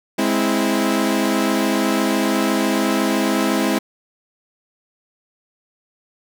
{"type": "chord", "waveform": "sawtooth", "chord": "Ab augmented", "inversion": "none", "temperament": "equal with one note detuned", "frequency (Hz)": [207.7, 261.6, 327.5], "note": ["Ab3", "C4", "E4"], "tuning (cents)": [0, 0, -11], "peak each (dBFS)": -17, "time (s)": [0.18, 3.79], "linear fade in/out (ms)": 10, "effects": []}